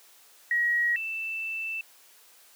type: tone pair in turn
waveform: sine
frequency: 1902 / 2655 Hz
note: A#6 / E7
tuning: +34 / +12 cents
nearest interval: tritone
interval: 578 cents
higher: second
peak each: -22 / -30 dBFS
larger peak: first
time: 0.51-0.96 / 0.96-1.81 s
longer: second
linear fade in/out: 2 ms
effects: white hiss -56 dBFS RMS until 2.55 s + high-pass 400 Hz 12 dB/octave